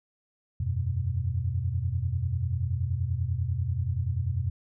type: tone cluster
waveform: sine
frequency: 84.5 / 94.8 / 124.2 Hz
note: E2 / F#2 / B2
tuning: +43 / +43 / +10 cents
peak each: -30 dBFS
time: 0.6-4.5 s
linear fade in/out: 5 ms
effects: none